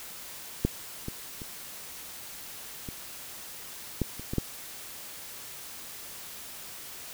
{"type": "clicks", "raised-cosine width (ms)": 3, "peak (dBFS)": [-10, -21, -27, -24, -13, -27, -19, -12], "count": 8, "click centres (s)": [0.65, 1.084, 1.418, 2.888, 4.017, 4.196, 4.335, 4.383], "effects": ["white hiss -43 dBFS RMS until 7.13 s"]}